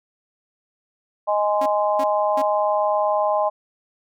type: harmonic tone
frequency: 207.7 Hz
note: G#3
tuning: in tune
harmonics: 3 / 4 / 5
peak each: -20 / -22 / -24 dBFS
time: 1.27-3.5 s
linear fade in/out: 20 ms
type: tone bursts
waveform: sawtooth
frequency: 273.3 Hz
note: C#4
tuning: 24 cents flat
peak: -24 dBFS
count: 3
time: 1.61-2.42 s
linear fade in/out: 5 ms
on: 50 ms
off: 330 ms
effects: none